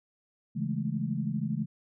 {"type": "chord", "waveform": "sine", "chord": "A major seventh", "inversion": "first", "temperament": "equal", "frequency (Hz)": [138.59, 164.81, 207.7, 220], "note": ["C#3", "E3", "G#3", "A3"], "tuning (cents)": [0, 0, 0, 0], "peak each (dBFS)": -34, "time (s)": [0.55, 1.66], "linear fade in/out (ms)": 20, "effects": []}